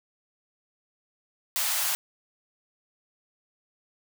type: high-pass noise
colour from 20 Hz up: white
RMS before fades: -27 dBFS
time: 1.56-1.95 s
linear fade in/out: 0 ms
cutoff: 640 Hz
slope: 48 dB/octave
effects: none